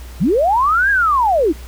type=linear two-way sweep; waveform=sine; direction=up then down; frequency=128.9 to 1665 to 272.5 Hz; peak=-11 dBFS; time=0.2-1.53 s; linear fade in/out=20 ms; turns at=0.9 s; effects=added 61 Hz sine -31 dBFS peak until 1.67 s + pink hiss -41 dBFS RMS until 1.67 s